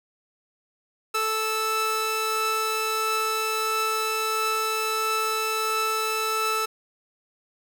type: tone pair together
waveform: sawtooth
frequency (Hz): 438.9 / 1315.2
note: A4 / E6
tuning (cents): -4 / -4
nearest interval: octave + perfect fifth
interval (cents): 1900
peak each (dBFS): -25 / -21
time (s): 1.14-6.66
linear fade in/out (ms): 10
effects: none